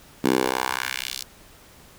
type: tone with high-pass filter sweep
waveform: 10% pulse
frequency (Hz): 64.1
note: C2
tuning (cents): -35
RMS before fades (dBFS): -25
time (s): 0.24-1.23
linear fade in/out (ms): 5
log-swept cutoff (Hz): 250 to 4800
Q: 1.5
effects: pink hiss -50 dBFS RMS until 1.98 s